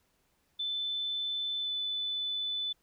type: tone with pitch glide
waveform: sine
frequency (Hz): 3520 to 3498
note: A7 to A7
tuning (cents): 0 to -11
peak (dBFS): -31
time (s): 0.59-2.73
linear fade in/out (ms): 10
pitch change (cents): -11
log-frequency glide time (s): 1.61-1.69
effects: pink hiss -73 dBFS RMS until 2.82 s